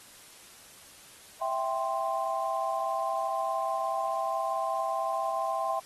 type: chord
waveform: sine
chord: C major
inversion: first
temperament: equal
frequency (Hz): 659.3 / 784 / 1046.5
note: E5 / G5 / C6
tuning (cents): 0 / 0 / 0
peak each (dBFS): -32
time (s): 1.41-5.8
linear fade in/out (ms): 10
effects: white hiss -52 dBFS RMS until 5.85 s + AAC 32 kbps